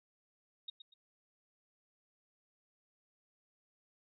sine tone with echo, 3729 Hz, A#7, in tune, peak -40 dBFS, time 0.68-0.7 s, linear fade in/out 5 ms, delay 120 ms, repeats 2, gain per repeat -10 dB, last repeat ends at 0.94 s, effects none

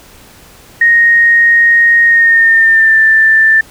sine tone with pitch glide, 1864.7 to 1773.3 Hz, A#6 to A6, 0 to +13 cents, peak -4 dBFS, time 0.81-3.61 s, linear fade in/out 5 ms, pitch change -87 cents, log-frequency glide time 2.05-3 s, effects pink hiss -39 dBFS RMS until 3.7 s

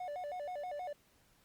triangle tone with vibrato, 652 Hz, E5, 19 cents flat, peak -37 dBFS, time 0-0.93 s, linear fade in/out 5 ms, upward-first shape square, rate 6.3 Hz, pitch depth 190 cents each way, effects pink hiss -69 dBFS RMS until 1.44 s + Opus 48 kbps

